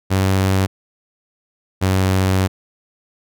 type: tone pair in turn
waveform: sawtooth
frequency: 95.6 / 94.5 Hz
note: G2 / F#2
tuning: -43 / +37 cents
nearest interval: unison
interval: 20 cents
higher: first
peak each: -10 dBFS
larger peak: neither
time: 0.1-0.67 / 1.81-2.48 s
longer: second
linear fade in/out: 20 ms
effects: none